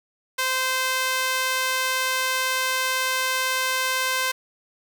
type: tone with high-pass filter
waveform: sawtooth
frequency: 518 Hz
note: C5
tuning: 17 cents flat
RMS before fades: -24 dBFS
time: 0.38-4.32 s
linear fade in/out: 10 ms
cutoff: 1300 Hz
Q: 0.9
effects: none